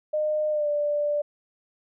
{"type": "tone with pitch glide", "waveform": "sine", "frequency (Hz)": [610, 588.2], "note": ["D#5", "D5"], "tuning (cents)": [-34, 3], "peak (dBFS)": -22, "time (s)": [0.13, 1.22], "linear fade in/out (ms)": 10, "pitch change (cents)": -63, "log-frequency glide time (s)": [0.5, 0.68], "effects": []}